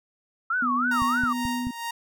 sine tone with vibrato, 1285 Hz, E6, 45 cents flat, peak -22 dBFS, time 0.5-1.33 s, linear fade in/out 5 ms, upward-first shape sine, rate 3.2 Hz, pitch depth 280 cents each way
sine tone, 246.9 Hz, B3, in tune, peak -27 dBFS, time 0.62-1.71 s, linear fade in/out 5 ms
sawtooth tone with tremolo, 932.3 Hz, A#5, in tune, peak -24 dBFS, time 0.91-1.91 s, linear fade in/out 5 ms, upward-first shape sine, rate 2.2 Hz, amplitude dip 70%
click train, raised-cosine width 5 ms, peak -21 dBFS, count 4, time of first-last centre 1.02-1.669 s, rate 4.62 Hz
effects none

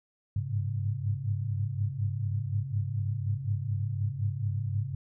sine tone cluster, 98.1 / 102.2 / 107.6 / 135.8 Hz, G2 / G#2 / A2 / C#3, +2 / -27 / -38 / -35 cents, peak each -35 / -31 / -36 / -34 dBFS, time 0.36-4.95 s, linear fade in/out 5 ms, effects none

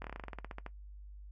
slowing click train, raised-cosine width 0.5 ms, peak -27 dBFS, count 15, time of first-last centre 0.02-0.663 s, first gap 23 ms, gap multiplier 1.1, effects noise-tail reverb RT60 0.1 s tail -17 dB re dry + added 50 Hz sine -47 dBFS peak until 1.31 s

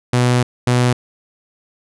sawtooth tone bursts at uneven times, 123.47 Hz, B2, in tune, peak -8 dBFS, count 2, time 0.13-0.43 / 0.67-0.93 s, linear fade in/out 5 ms, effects resampled to 24000 Hz

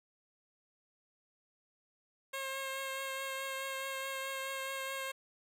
10% pulse tone with vibrato, 537 Hz, C5, 45 cents sharp, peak -29 dBFS, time 2.33-5.12 s, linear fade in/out 10 ms, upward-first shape triangle, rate 4.7 Hz, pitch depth 18 cents each way, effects none

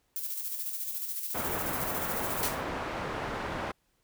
violet noise with tremolo, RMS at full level -34 dBFS, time 0.16-2.48 s, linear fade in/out 0 ms, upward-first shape square, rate 14 Hz, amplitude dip 40%
white low-pass noise, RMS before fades -35 dBFS, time 1.34-3.72 s, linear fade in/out 10 ms, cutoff 1200 Hz, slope 12 dB/octave
white noise with exponential decay, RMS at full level -28 dBFS, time 2.43-2.69 s, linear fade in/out 0 ms, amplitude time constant 55 ms
effects pink hiss -73 dBFS RMS until 4.03 s

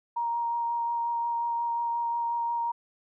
sine tone with vibrato, 938 Hz, A#5, 11 cents sharp, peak -26 dBFS, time 0.16-2.72 s, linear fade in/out 10 ms, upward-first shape sine, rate 5.6 Hz, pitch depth 10 cents each way, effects none

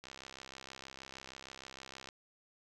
click train, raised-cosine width 0.2 ms, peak -30 dBFS, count 137, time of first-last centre 0.04-2.088 s, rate 66.4 Hz, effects none

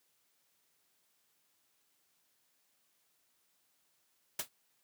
white noise with exponential decay, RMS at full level -30 dBFS, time 4.39-4.49 s, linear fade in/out 5 ms, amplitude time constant 20 ms, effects white hiss -75 dBFS RMS until 4.83 s + high-pass 100 Hz 12 dB/octave

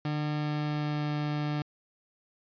30% pulse tone with pitch glide, 150 to 148.79 Hz, D3 to D3, +37 to +23 cents, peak -26 dBFS, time 0.05-1.62 s, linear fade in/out 2 ms, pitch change -14 cents, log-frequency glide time 0.38-1.11 s, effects resampled to 11025 Hz

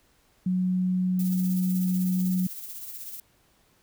sine tone, 183.5 Hz, F#3, 14 cents flat, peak -22 dBFS, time 0.46-2.47 s, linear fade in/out 5 ms
violet noise with tremolo, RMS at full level -37 dBFS, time 1.19-3.2 s, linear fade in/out 2 ms, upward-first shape sine, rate 16 Hz, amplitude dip 45%
effects pink hiss -64 dBFS RMS until 3.82 s

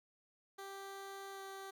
15% pulse tone with pitch glide, 392 to 388.8 Hz, G4 to G4, 0 to -14 cents, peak -40 dBFS, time 0.58-1.71 s, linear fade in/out 10 ms, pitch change -14 cents, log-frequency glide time 1.32-1.41 s, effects none

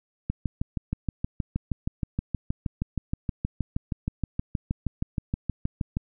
click train, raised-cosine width 5 ms, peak -14 dBFS, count 37, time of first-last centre 0.3-5.969 s, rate 6.35 Hz, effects none

